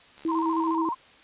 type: click train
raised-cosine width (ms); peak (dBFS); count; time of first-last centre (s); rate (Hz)
0.2; -31; 42; 0.18-0.749; 72.1
type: tone with tremolo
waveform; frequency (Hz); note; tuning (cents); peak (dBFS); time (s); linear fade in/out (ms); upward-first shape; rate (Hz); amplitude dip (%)
sine; 325.8; E4; -20; -23; 0.25-0.89; 2; sine; 9.5; 35
type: tone with vibrato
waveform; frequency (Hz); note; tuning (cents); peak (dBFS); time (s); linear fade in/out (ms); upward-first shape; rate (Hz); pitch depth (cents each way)
sine; 987.8; B5; 0; -26; 0.28-0.95; 20; square; 14; 92
effects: white hiss -53 dBFS RMS until 1.23 s + resampled to 8000 Hz